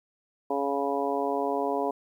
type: harmonic tone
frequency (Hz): 140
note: C#3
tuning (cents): +18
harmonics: 2 / 3 / 4 / 5 / 6 / 7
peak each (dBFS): -33 / -30 / -33 / -31 / -36 / -33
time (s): 0.5-1.91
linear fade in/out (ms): 5
effects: 10-bit